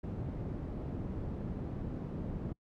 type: low-pass noise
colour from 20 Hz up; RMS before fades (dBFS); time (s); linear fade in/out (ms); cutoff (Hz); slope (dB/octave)
white; -39; 0.03-2.53; 10; 230; 12
effects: noise-tail reverb RT60 0.1 s tail -26 dB re dry